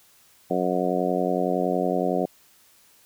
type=harmonic tone; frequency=90.8 Hz; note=F#2; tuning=32 cents flat; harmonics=2 / 3 / 4 / 5 / 6 / 7 / 8; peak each=-29 / -29 / -29 / -29 / -29 / -29 / -29 dBFS; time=0.5-2.26 s; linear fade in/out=10 ms; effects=white hiss -57 dBFS RMS until 3.05 s